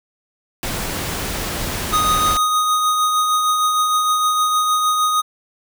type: noise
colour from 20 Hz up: pink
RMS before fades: -24 dBFS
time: 0.63-2.37 s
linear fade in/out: 0 ms
type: tone with tremolo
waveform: square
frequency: 1244.5 Hz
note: D#6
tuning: in tune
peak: -14 dBFS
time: 1.92-5.22 s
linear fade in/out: 20 ms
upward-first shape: triangle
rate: 6.5 Hz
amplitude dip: 35%
effects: none